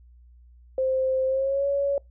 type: tone with pitch glide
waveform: sine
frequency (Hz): 523.3 to 560.9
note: C5 to C#5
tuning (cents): 0 to +20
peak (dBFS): -21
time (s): 0.78-1.98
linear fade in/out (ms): 2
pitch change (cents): +120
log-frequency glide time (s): 1.26-1.66
effects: noise-tail reverb RT60 0.2 s tail -25 dB re dry + added 60 Hz sine -49 dBFS peak until 2.1 s